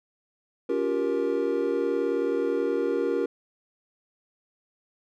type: chord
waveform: triangle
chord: G half-diminished seventh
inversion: second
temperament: just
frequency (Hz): 282.2 / 352.8 / 392 / 470.4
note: Db4 / F4 / G4 / Bb4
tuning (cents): +31 / +18 / 0 / +16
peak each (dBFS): -29 / -28 / -27 / -25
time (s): 0.69-3.26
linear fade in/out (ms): 5
effects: none